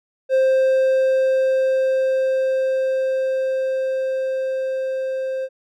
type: tone with level ramp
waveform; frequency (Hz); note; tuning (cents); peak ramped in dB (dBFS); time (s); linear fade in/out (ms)
triangle; 526; C5; +9; -11 to -20; 0.29-5.49; 50
effects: none